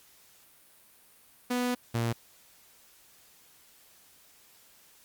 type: tone pair in turn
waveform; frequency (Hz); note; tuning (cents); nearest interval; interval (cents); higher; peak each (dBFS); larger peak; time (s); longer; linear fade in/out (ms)
sawtooth; 246.9 / 116.52; B3 / A#2; 0 / 0; octave + minor second; 1300; first; -23; neither; 1.5-1.75 / 1.94-2.13; first; 10
effects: white hiss -59 dBFS RMS until 5.04 s + Opus 48 kbps